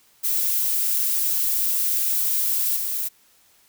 violet noise with level steps, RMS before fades -22 / -26 dBFS, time 0.23-3.09 s, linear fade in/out 20 ms, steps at 2.76 s, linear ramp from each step 5 ms, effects white hiss -58 dBFS RMS until 3.68 s

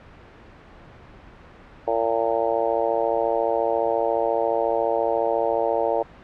harmonic tone, 114.3 Hz, A#2, 34 cents flat, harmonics 3 / 4 / 5 / 6 / 7 / 8, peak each -31 / -25 / -24 / -26 / -29 / -30 dBFS, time 1.87-6.03 s, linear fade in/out 10 ms, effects pink hiss -46 dBFS RMS until 6.23 s + low-pass 2000 Hz 12 dB/octave

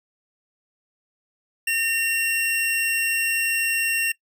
square tone pair together, 1823 / 2744 Hz, A#6 / F7, -39 / -31 cents, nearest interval perfect fifth, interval 708 cents, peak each -27 / -22 dBFS, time 1.67-4.12 s, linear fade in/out 5 ms, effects noise-tail reverb RT60 0.1 s tail -21 dB re dry

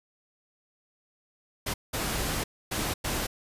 pink noise bursts at uneven times, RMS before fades -30 dBFS, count 4, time 1.66-1.74 / 1.93-2.44 / 2.71-2.94 / 3.04-3.27 s, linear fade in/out 10 ms, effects resampled to 32000 Hz

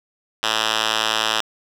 5% pulse tone with band-pass filter, 110 Hz, A2, in tune, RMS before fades -21 dBFS, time 0.43-1.41 s, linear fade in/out 5 ms, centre 3200 Hz, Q 1.1, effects none

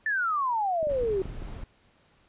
sine exponential sweep, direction down, 1792 to 370 Hz, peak -24 dBFS, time 0.06-1.22 s, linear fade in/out 2 ms
clicks, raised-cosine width 3 ms, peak -29 dBFS, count 6, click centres 0.829 / 0.871 / 1.035 / 1.107 / 1.256 / 1.422 s
brown noise, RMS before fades -38 dBFS, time 0.89-1.64 s, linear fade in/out 5 ms
effects pink hiss -63 dBFS RMS until 2.28 s + resampled to 8000 Hz

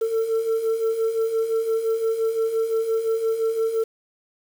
sine beating tone pair, 444.7 / 450.5 Hz, A4 / A4, +18 / +41 cents, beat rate 5.8 Hz, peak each -25 / -19 dBFS, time 0.01-3.84 s, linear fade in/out 10 ms, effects tanh soft clip ceiling -17 dBFS + 7-bit

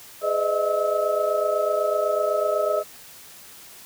sine tone cluster, 417.1 / 509 / 609 / 637 / 1293 Hz, G#4 / C5 / D#5 / D#5 / E6, +7 / -48 / -37 / +41 / -34 cents, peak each -28 / -30 / -23 / -26 / -28 dBFS, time 0.21-2.84 s, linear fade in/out 50 ms, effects white hiss -45 dBFS RMS until 3.85 s

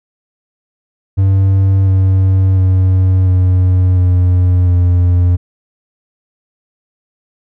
triangle tone with pitch steps, 96.5 / 94.9 / 93.32 / 91.77 / 90.25 / 88.75 Hz, G2 / F#2 / F#2 / F#2 / F#2 / F2, -27 / +44 / +15 / -14 / -43 / +28 cents, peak -5 dBFS, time 1.17-5.37 s, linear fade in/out 20 ms, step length 700 ms, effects none

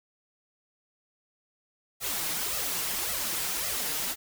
white noise with flanger, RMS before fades -31 dBFS, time 2-4.16 s, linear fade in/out 50 ms, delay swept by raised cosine 1.5 to 6.6 ms, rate 1.8 Hz, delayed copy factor +1, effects none

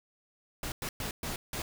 pink noise bursts at uneven times, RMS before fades -36 dBFS, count 5, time 0.63-0.72 / 0.82-0.89 / 1-1.11 / 1.23-1.36 / 1.53-1.62 s, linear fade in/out 2 ms, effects none

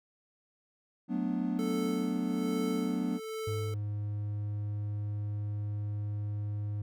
triangle chord, B minor seventh, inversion second, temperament equal, 185 / 220 / 246.9 / 293.7 Hz, F#3 / A3 / B3 / D4, 0 / 0 / 0 / 0 cents, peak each -33 / -35 / -31 / -34 dBFS, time 1.08-3.2 s, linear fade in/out 50 ms
square tone with tremolo, 440 Hz, A4, in tune, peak -35 dBFS, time 1.59-3.74 s, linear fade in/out 0 ms, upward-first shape sine, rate 1.2 Hz, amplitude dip 70%
triangle tone, 103.83 Hz, G#2, in tune, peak -30 dBFS, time 3.47-6.82 s, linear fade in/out 5 ms
effects none

